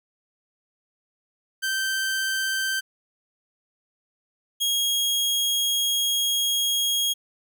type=tone pair in turn; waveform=sawtooth; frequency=1556 / 3280 Hz; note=G6 / G#7; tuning=-13 / -22 cents; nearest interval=octave + minor second; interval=1291 cents; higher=second; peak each=-20 / -18 dBFS; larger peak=second; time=1.62-2.81 / 4.6-7.14 s; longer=second; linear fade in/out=20 ms; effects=none